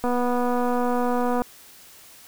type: click train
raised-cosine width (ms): 1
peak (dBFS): -12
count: 339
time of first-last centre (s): 0.04-1.42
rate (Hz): 245
effects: white hiss -48 dBFS RMS until 2.27 s